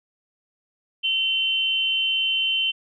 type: tone pair together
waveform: sine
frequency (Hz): 2742 / 3080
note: F7 / G7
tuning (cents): -32 / -31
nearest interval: major second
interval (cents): 201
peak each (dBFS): -25 / -21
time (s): 1.03-2.72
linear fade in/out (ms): 20
effects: none